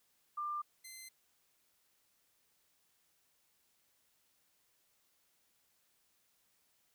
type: tone pair in turn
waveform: sine / 10% pulse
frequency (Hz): 1193 / 2066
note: D6 / C7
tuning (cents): +27 / -22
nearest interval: minor seventh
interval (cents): 951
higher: second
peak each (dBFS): -36 / -40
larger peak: first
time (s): 0.37-0.62 / 0.84-1.09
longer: neither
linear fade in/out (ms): 10
effects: white hiss -75 dBFS RMS until 6.94 s